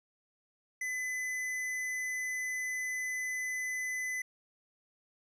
sine tone with hard clipping, 2012 Hz, B6, 32 cents sharp, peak -35 dBFS, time 0.81-4.22 s, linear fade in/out 5 ms, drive 11 dB, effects none

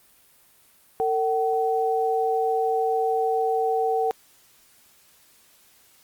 sine tone pair together, 452.2 / 758.9 Hz, A4 / F#5, +47 / +44 cents, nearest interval major sixth, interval 897 cents, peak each -23 dBFS, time 1-4.11 s, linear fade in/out 0 ms, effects white hiss -57 dBFS RMS until 6.03 s + Opus 32 kbps

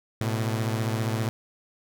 sawtooth beating tone pair, 110 / 125 Hz, A2 / B2, 0 / +21 cents, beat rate 15 Hz, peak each -22 / -27 dBFS, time 0.21-1.29 s, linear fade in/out 0 ms, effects none

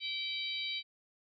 harmonic tone, 772 Hz, G5, 27 cents flat, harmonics 3 / 4 / 5 / 6, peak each -40 / -41 / -38 / -44 dBFS, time 0-0.83 s, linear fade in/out 50 ms, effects none

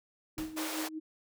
sine tone with tremolo, 314.3 Hz, D#4, 18 cents sharp, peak -34 dBFS, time 0.37-1 s, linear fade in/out 20 ms, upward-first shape sine, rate 5.2 Hz, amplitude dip 70%
pink noise with exponential decay, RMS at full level -39 dBFS, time 0.38-0.69 s, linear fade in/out 0 ms, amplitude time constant 66 ms
pink high-pass noise, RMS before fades -38 dBFS, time 0.56-0.89 s, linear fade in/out 20 ms, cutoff 440 Hz, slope 24 dB/octave
effects none

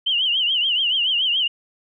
sine tone with vibrato, 3000 Hz, F#7, 23 cents sharp, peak -17 dBFS, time 0.06-1.48 s, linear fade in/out 10 ms, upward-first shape triangle, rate 7 Hz, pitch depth 150 cents each way, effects none

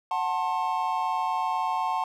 triangle chord, F# diminished, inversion none, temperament just, 740 / 888 / 1065.6 Hz, F#5 / A5 / C6, 0 / +16 / +31 cents, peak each -28 / -26 / -28 dBFS, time 0.11-2.04 s, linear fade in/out 2 ms, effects none

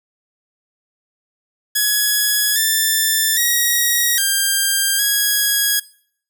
5% pulse tone with pitch steps, 1681 / 1770 / 1896 / 1596 / 1658 Hz, G#6 / A6 / A#6 / G6 / G#6, +20 / +10 / +29 / +31 / -3 cents, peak -4 dBFS, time 1.75-5.8 s, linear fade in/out 10 ms, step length 810 ms, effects noise-tail reverb RT60 0.6 s tail -22 dB re dry

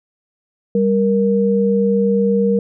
sine tone pair together, 197.51 / 469 Hz, G3 / A#4, +13 / +11 cents, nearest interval octave + minor third, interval 1498 cents, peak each -15 / -15 dBFS, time 0.75-2.59 s, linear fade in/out 2 ms, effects none

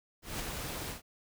pink noise with ADSR envelope, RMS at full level -36 dBFS, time 0.22-1.02 s, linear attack 170 ms, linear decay 21 ms, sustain -3 dB, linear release 120 ms, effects none

